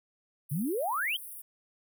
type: high-pass noise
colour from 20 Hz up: pink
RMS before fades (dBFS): -44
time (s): 0.49-1.42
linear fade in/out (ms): 10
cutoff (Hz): 9400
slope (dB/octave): 96
type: exponential sweep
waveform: sine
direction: up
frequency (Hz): 130.81 to 3322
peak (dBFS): -28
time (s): 0.51-1.17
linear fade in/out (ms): 10
effects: none